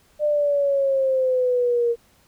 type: exponential sweep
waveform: sine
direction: down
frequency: 602 to 466.2 Hz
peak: -17 dBFS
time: 0.19-1.96 s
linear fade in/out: 50 ms
effects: pink hiss -58 dBFS RMS until 2.27 s